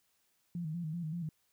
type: tone with vibrato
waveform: sine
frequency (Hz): 164.1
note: E3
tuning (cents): -8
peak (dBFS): -35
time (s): 0.55-1.29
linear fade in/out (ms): 2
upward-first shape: square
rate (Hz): 5.2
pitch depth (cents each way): 89
effects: white hiss -75 dBFS RMS until 1.52 s